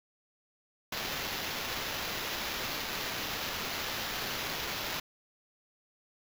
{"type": "noise with sample-and-hold", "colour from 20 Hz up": "violet", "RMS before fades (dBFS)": -36, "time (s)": [0.92, 5], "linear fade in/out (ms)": 5, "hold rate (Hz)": 8820, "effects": []}